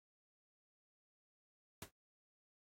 pink noise with exponential decay, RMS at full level -42 dBFS, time 1.82-1.91 s, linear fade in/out 2 ms, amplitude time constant 19 ms, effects high-pass 60 Hz 12 dB/octave + AAC 48 kbps

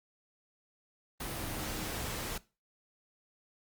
sine tone in noise, 311.1 Hz, D#4, in tune, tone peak -47 dBFS, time 1.39-1.93 s, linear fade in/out 5 ms, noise pink, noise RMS -38 dBFS, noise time 1.2-2.38 s, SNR -12 dB, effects noise-tail reverb RT60 0.3 s tail -20 dB re dry + Opus 32 kbps

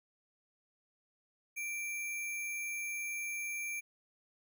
sine tone with sample-and-hold, 2349 Hz, D7, in tune, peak -36 dBFS, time 1.56-3.81 s, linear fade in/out 20 ms, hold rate 8820 Hz, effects none

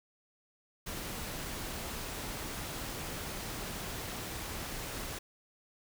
pink noise, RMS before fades -40 dBFS, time 0.86-5.19 s, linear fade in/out 10 ms, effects none

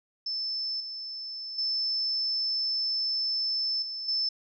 sine tone with level steps, 5274 Hz, E8, in tune, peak -29 / -35 / -26 / -33 / -25 dBFS, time 0.26-4.29 s, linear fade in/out 5 ms, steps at 0.8 / 1.58 / 3.82 / 4.08 s, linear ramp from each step 5 ms, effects none

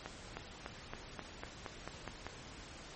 accelerating click train, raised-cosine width 0.5 ms, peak -26 dBFS, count 10, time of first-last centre 0.06-2.266 s, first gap 310 ms, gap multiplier 0.94, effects pink hiss -51 dBFS RMS until 2.95 s + MP3 32 kbps

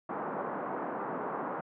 white band-pass noise, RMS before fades -36 dBFS, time 0.09-1.61 s, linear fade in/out 5 ms, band 180 to 1200 Hz, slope 24 dB/octave, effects low-pass 2000 Hz 12 dB/octave

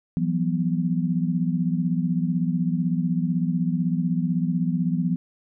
sine chord, E suspended second, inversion none, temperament equal with one note detuned, 169.06 / 185 / 246.9 Hz, E3 / F#3 / B3, +44 / 0 / 0 cents, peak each -23 / -26 / -27 dBFS, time 0.17-5.16 s, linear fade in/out 0 ms, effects none

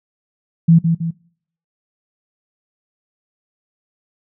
sine tone with echo, 165.9 Hz, E3, 11 cents sharp, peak -6 dBFS, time 0.68-0.79 s, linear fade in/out 10 ms, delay 160 ms, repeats 2, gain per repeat -6 dB, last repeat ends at 1.11 s, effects noise-tail reverb RT60 0.6 s tail -22 dB re dry

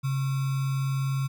sine tone with sample-and-hold, 135.2 Hz, C#3, 43 cents flat, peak -24 dBFS, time 0.03-1.28 s, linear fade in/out 20 ms, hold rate 1225 Hz, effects none

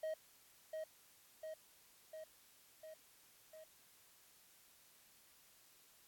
triangle tone with echo, 630 Hz, D#5, 21 cents sharp, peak -37 dBFS, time 0.03-0.14 s, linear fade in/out 5 ms, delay 700 ms, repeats 5, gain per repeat -3 dB, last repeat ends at 3.64 s, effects white hiss -67 dBFS RMS until 6.07 s + AAC 64 kbps

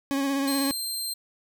40% pulse tone with vibrato, 275.6 Hz, C#4, 10 cents flat, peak -23 dBFS, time 0.11-0.71 s, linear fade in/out 0 ms, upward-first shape sine, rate 16 Hz, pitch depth 28 cents each way
20% pulse tone, 4159 Hz, C8, 11 cents flat, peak -23 dBFS, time 0.47-1.14 s, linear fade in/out 10 ms
effects none

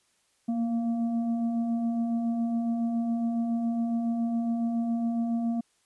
sine tone with frequency modulation, 233.1 Hz, A#3, in tune, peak -25 dBFS, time 0.48-5.61 s, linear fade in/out 10 ms, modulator 459 Hz, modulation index 0.42, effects white hiss -69 dBFS RMS until 5.85 s + resampled to 24000 Hz

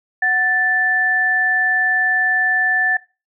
sine tone pair together, 740 / 1760 Hz, F#5 / A6, 0 / 0 cents, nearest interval octave + minor third, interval 1500 cents, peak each -23 / -14 dBFS, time 0.22-2.97 s, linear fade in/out 5 ms, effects noise-tail reverb RT60 0.3 s tail -21 dB re dry

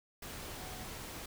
sine tone in noise, 740 Hz, F#5, in tune, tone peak -52 dBFS, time 0.58-0.85 s, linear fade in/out 5 ms, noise pink, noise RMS -45 dBFS, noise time 0.22-1.26 s, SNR -10 dB, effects none

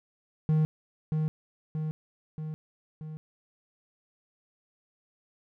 triangle tone with echo, 155.6 Hz, D#3, in tune, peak -19 dBFS, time 0.49-0.65 s, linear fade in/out 0 ms, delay 630 ms, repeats 4, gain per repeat -4 dB, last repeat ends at 3.17 s, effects none

